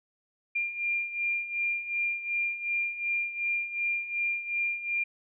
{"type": "beating tone pair", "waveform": "sine", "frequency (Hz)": [2394, 2396.7], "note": ["D7", "D7"], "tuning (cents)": [33, 35], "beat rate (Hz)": 2.7, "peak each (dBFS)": [-34, -29], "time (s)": [0.55, 5.04], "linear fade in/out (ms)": 10, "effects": []}